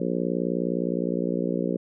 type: harmonic tone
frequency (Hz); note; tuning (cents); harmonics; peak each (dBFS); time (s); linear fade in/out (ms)
59.7; A#1; +42; 3 / 4 / 5 / 6 / 7 / 8 / 9; -29 / -30 / -31 / -32 / -32 / -33 / -34; 0-1.77; 5
effects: none